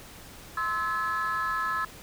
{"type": "tone cluster", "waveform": "sine", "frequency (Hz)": [1043, 1302, 1705], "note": ["C6", "E6", "G#6"], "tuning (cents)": [-6, -22, 45], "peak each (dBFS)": [-31, -28, -30], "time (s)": [0.57, 1.85], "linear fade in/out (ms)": 5, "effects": ["tanh soft clip ceiling -21 dBFS", "pink hiss -47 dBFS RMS until 2.02 s"]}